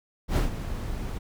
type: noise with ADSR envelope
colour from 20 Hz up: brown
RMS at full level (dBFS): -20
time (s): 0.28-1.19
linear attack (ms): 83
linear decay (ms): 130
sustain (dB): -12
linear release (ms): 19
effects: none